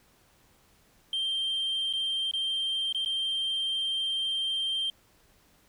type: tone with dropouts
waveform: sine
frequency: 3158 Hz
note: G7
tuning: 12 cents sharp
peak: -25 dBFS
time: 1.13-4.9 s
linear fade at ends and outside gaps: 2 ms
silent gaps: 1.928-1.935 / 2.312-2.336 / 2.926-2.947 / 3.049-3.059 s
effects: tanh soft clip ceiling -25 dBFS + pink hiss -63 dBFS RMS until 5.68 s